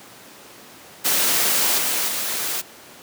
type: noise with level steps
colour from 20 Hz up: white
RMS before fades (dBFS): -19 / -22 / -25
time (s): 1.04-2.62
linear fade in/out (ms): 20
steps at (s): 1.78 / 2.08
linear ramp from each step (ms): 2
effects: pink hiss -43 dBFS RMS until 3.02 s + high-pass 200 Hz 12 dB/octave